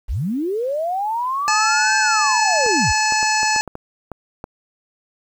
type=linear two-way sweep; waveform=sine; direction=up then down; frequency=33.13 to 1601 to 33.13 Hz; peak=-19 dBFS; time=0.08-2.93 s; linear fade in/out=20 ms; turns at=1.98 s
type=harmonic tone; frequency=862 Hz; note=A5; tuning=36 cents flat; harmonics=1 / 2 / 3 / 5 / 6 / 7 / 8 / 9; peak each=-19 / -22 / -24 / -26 / -27 / -27 / -28 / -29 dBFS; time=1.48-3.61 s; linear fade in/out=0 ms
type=clicks; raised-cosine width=1 ms; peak=-16 dBFS; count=9; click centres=2.663 / 3.123 / 3.229 / 3.431 / 3.562 / 3.677 / 3.754 / 4.117 / 4.441 s
effects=8-bit